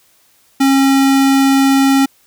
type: tone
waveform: square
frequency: 271.6 Hz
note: C#4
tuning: 35 cents flat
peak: -9 dBFS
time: 0.6-2.06 s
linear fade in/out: 10 ms
effects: white hiss -53 dBFS RMS until 2.26 s